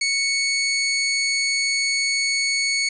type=tone; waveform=20% pulse; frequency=2217 Hz; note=C#7; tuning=in tune; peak=-14 dBFS; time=0.01-2.89 s; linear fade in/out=5 ms; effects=resampled to 24000 Hz